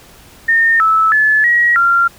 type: tone with pitch steps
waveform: sine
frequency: 1825 / 1308 / 1727 / 1905 / 1382 Hz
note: A#6 / E6 / A6 / A#6 / F6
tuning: -37 / -14 / -33 / +37 / -19 cents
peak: -8 dBFS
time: 0.48-2.08 s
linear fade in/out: 10 ms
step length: 320 ms
effects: pink hiss -42 dBFS RMS until 2.18 s